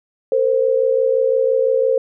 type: tone pair together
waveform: sine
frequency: 456.6 / 522.5 Hz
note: A#4 / C5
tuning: -36 / -2 cents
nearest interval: major second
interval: 234 cents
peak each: -17 / -15 dBFS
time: 0.32-1.98 s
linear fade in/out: 2 ms
effects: none